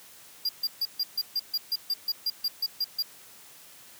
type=tone bursts; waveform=square; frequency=4800 Hz; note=D8; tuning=37 cents sharp; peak=-25 dBFS; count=15; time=0.45-3.025 s; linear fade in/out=5 ms; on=41 ms; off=140 ms; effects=white hiss -51 dBFS RMS until 3.99 s + high-pass 80 Hz 12 dB/octave

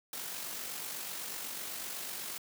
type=noise with amplitude modulation; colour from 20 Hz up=white; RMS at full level=-39 dBFS; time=0.13-2.38 s; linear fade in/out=2 ms; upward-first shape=sine; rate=48 Hz; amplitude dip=35%; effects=high-pass 150 Hz 12 dB/octave

